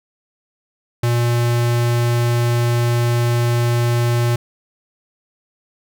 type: tone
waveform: square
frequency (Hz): 119.3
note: A#2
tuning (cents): +41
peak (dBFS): -15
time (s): 1.03-4.36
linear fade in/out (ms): 5
effects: none